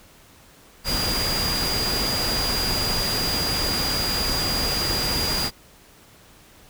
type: tone in noise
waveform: sine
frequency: 4828 Hz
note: D8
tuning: 47 cents sharp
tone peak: -24 dBFS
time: 0.84-5.51 s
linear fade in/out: 50 ms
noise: pink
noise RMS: -26 dBFS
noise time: 0.84-5.51 s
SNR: -1 dB
effects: pink hiss -51 dBFS RMS until 6.69 s